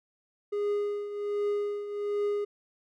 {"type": "tone with tremolo", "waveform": "triangle", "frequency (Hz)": 411.2, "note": "G#4", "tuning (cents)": -17, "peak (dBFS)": -23, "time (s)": [0.52, 2.45], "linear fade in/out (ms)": 10, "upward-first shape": "triangle", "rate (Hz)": 1.3, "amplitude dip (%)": 70, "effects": []}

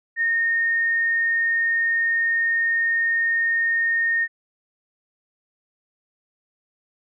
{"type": "tone", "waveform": "sine", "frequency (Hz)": 1840, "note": "A#6", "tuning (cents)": -23, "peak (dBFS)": -18, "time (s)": [0.16, 4.28], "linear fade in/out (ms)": 50, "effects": []}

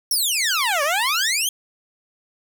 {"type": "exponential two-way sweep", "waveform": "15% pulse", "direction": "down then up", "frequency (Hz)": [5730, 554.4, 3291], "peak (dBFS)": -12, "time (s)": [0.11, 1.49], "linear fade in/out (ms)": 2, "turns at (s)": 0.83, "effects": []}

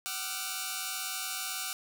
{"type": "tone cluster", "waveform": "5% pulse", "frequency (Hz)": [756, 1189, 1342, 1429], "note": ["F#5", "D6", "E6", "F6"], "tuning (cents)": [37, 21, 31, 39], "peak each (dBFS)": -28, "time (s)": [0.06, 1.73], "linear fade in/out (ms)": 0, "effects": ["9-bit"]}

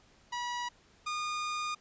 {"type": "tone pair in turn", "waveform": "sawtooth", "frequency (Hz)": [969, 1220.9], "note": ["B5", "D#6"], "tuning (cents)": [-33, -33], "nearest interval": "major third", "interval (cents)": 400, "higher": "second", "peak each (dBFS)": [-30, -29], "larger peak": "second", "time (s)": [[0.32, 0.69], [1.06, 1.75]], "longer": "second", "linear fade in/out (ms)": 10, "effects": ["pink hiss -63 dBFS RMS until 1.8 s", "resampled to 16000 Hz"]}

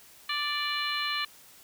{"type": "harmonic tone", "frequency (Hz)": 587.3, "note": "D5", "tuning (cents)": 0, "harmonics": [2, 3, 4, 5, 6, 7], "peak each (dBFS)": [-34, -35, -35, -35, -39, -35], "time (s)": [0.29, 1.25], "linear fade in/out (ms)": 5, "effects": ["white hiss -54 dBFS RMS until 1.63 s"]}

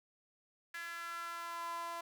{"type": "tone with high-pass filter sweep", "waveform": "sawtooth", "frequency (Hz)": 338.6, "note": "E4", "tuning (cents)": 46, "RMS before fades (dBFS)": -43, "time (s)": [0.74, 2.01], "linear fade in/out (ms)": 5, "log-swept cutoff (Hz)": [1700, 860], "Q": 4.8, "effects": []}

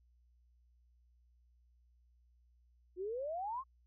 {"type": "exponential sweep", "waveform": "sine", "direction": "up", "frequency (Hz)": [349.2, 1108.7], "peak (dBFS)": -37, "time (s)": [2.96, 3.64], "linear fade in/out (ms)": 50, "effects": ["added 60 Hz sine -66 dBFS peak until 3.86 s"]}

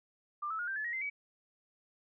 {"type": "tone with pitch steps", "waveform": "sine", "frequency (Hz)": [1191, 1306.3, 1432.8, 1571.5, 1723.7, 1890.6, 2074, 2274], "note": ["D6", "E6", "F6", "G6", "A6", "A#6", "C7", "C#7"], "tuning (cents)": [24, -16, 44, 4, -36, 24, -16, 44], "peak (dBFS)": -34, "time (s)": [0.42, 1.1], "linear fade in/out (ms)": 10, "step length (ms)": 85, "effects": []}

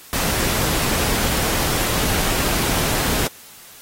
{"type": "noise", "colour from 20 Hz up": "pink", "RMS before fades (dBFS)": -21, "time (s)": [0.13, 3.27], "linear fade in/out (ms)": 0, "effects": ["white hiss -43 dBFS RMS until 3.81 s", "AAC 48 kbps"]}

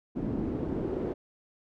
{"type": "noise with band-pass filter sweep", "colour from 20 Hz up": "brown", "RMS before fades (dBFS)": -32, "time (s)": [0.15, 1.14], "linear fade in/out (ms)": 20, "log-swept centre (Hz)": [260, 400], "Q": 2, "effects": []}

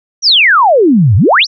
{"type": "exponential two-way sweep", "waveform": "sine", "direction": "down then up", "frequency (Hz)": [6050, 88.9, 6050], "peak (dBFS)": -4, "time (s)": [0.22, 1.47], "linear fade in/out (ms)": 50, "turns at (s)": 1.16, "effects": []}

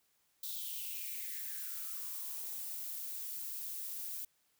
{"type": "noise with high-pass filter sweep", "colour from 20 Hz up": "violet", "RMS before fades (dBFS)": -42, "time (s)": [0.43, 4.25], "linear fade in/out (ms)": 5, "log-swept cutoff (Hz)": [3800, 210], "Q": 5.5, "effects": ["white hiss -75 dBFS RMS until 4.59 s"]}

